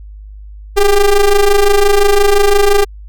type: ring-modulated tone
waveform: square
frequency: 198.1 Hz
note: G3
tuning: 18 cents sharp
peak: -4 dBFS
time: 0.76-2.85 s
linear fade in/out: 20 ms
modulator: 211 Hz
effects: added 51 Hz sine -29 dBFS peak until 3.08 s